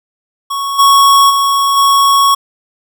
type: tone with level steps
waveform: square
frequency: 1108.7 Hz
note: C#6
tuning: in tune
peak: -16 / -5 / -10 / -7 dBFS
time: 0.5-2.35 s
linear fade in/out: 10 ms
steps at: 0.78 / 1.29 / 1.76 s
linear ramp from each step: 20 ms
effects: none